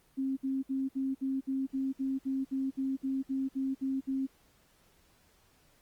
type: tone bursts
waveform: sine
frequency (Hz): 267.4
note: C4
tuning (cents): +38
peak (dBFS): -29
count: 16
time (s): 0.17-4.27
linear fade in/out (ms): 20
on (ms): 200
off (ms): 60
effects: pink hiss -66 dBFS RMS until 5.81 s + Opus 24 kbps